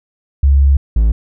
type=tone pair in turn; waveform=sine / triangle; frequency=69.3 / 55 Hz; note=C#2 / A1; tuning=0 / 0 cents; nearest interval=major third; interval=400 cents; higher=first; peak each=-6 dBFS; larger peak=neither; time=0.43-0.77 / 0.96-1.12 s; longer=first; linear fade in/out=5 ms; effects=none